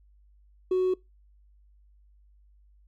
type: tone with hard clipping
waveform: triangle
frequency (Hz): 370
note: F#4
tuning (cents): 0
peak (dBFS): -21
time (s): 0.71-0.94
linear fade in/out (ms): 5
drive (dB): 2
effects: noise-tail reverb RT60 0.2 s tail -23 dB re dry + added 50 Hz sine -56 dBFS peak until 2.87 s